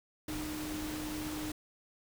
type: tone in noise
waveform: sine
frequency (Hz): 305.6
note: D#4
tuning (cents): -31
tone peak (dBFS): -38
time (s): 0.28-1.52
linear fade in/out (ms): 5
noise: pink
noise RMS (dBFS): -42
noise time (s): 0.28-1.52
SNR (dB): +1
effects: none